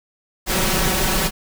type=noise with comb filter; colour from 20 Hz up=pink; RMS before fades=-19 dBFS; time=0.46-1.31 s; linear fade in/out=50 ms; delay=5.3 ms; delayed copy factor=+1; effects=none